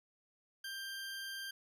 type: tone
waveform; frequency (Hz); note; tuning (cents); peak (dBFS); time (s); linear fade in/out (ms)
20% pulse; 1582; G6; +15; -37; 0.64-1.51; 5
effects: none